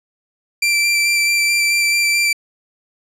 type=tone with vibrato; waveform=sawtooth; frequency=2349 Hz; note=D7; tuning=in tune; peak=-10 dBFS; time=0.62-2.33 s; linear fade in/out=5 ms; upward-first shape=square; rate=4.6 Hz; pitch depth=10 cents each way; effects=low-pass 11000 Hz 12 dB/octave